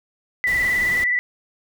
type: tone with vibrato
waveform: sine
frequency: 1975.5 Hz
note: B6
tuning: in tune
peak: -17 dBFS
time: 0.44-1.19 s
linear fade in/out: 0 ms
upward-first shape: square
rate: 19 Hz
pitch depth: 24 cents each way
type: noise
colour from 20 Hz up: pink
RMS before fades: -33 dBFS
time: 0.47-1.04 s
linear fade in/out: 2 ms
effects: none